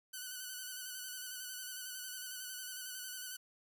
5% pulse tone with vibrato, 1500 Hz, F#6, 23 cents sharp, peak -32 dBFS, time 0.13-3.37 s, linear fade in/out 10 ms, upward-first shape square, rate 11 Hz, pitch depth 28 cents each way, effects none

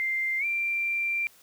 sine tone with pitch glide, 2093 to 2363 Hz, C7 to D7, 0 to +10 cents, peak -25 dBFS, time 0-1.27 s, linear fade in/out 0 ms, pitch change +210 cents, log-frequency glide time 0.39-0.45 s, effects white hiss -57 dBFS RMS until 1.42 s

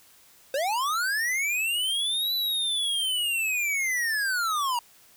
square linear two-way sweep, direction up then down, 513 to 4000 to 930 Hz, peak -25 dBFS, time 0.54-4.79 s, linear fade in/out 2 ms, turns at 2.34 s, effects white hiss -56 dBFS RMS until 5.16 s

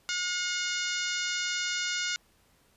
harmonic tone, 719 Hz, F#5, 50 cents flat, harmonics 2 / 3 / 4 / 5 / 6 / 7 / 8 / 9 / 10, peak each -34 / -36 / -37 / -38 / -39 / -39 / -40 / -41 / -41 dBFS, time 0.09-2.16 s, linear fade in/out 0 ms, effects pink hiss -65 dBFS RMS until 2.76 s + resampled to 32000 Hz

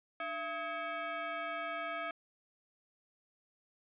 sine tone with frequency modulation, 299.4 Hz, D4, 33 cents sharp, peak -36 dBFS, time 0.2-2.11 s, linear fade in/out 2 ms, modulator 973 Hz, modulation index 2.1, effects resampled to 8000 Hz

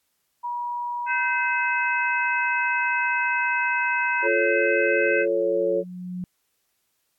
sine tone, 963 Hz, B5, 44 cents flat, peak -26 dBFS, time 0.43-4.28 s, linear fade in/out 20 ms
harmonic tone, 515 Hz, C5, 28 cents flat, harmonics 3 / 4 / 5, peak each -24 / -30 / -27 dBFS, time 1.06-5.26 s, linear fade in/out 50 ms
sine chord, F augmented, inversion none, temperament equal, 349.2 / 440 / 554.4 Hz, F4 / A4 / C#5, 0 / 0 / 0 cents, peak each -26 / -24 / -23 dBFS, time 4.22-5.84 s, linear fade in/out 50 ms
sine tone with exponential growth, 180.7 Hz, F#3, 41 cents flat, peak -27 dBFS, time 4.4-6.24 s, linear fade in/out 0 ms, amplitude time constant 400 ms
effects white hiss -72 dBFS RMS until 7.18 s + AAC 64 kbps

